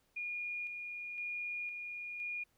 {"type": "tone with tremolo", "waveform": "sine", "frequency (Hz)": 2432, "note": "D#7", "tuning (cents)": -40, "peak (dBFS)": -37, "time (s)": [0.16, 2.44], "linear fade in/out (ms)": 10, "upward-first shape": "square", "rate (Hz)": 0.98, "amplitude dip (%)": 35, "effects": ["pink hiss -75 dBFS RMS until 2.57 s"]}